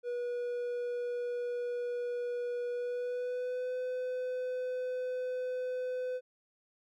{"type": "tone with pitch glide", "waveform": "triangle", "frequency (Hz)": [485.3, 505], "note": ["B4", "B4"], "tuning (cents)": [-30, 39], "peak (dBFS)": -31, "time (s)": [0.03, 6.21], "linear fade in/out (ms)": 50, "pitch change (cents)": 69, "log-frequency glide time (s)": [2.7, 3.76], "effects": []}